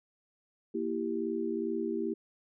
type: chord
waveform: sine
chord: E diminished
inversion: second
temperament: equal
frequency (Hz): 233.1 / 329.6 / 392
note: Bb3 / E4 / G4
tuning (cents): 0 / 0 / 0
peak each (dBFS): -36 / -34 / -34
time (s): 0.74-2.14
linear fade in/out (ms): 10
effects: none